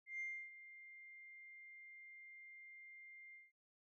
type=tone with ADSR envelope; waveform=sine; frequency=2100 Hz; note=C7; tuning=6 cents sharp; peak=-40 dBFS; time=0.06-3.52 s; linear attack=140 ms; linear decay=300 ms; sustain=-15 dB; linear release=180 ms; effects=tanh soft clip ceiling -38 dBFS